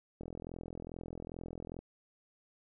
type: click train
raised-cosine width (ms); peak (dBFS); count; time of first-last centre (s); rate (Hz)
2; -30; 68; 0.21-1.79; 42.4
effects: none